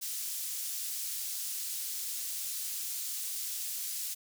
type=high-pass noise; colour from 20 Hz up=pink; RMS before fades=-37 dBFS; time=0.01-4.15 s; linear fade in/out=20 ms; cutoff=6300 Hz; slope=12 dB/octave; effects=none